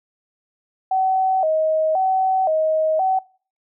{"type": "tone with vibrato", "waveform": "sine", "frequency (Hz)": 691, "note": "F5", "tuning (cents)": -19, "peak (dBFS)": -16, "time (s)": [0.91, 3.19], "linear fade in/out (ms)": 5, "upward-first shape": "square", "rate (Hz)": 0.96, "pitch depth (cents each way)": 160, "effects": ["noise-tail reverb RT60 0.4 s tail -21 dB re dry"]}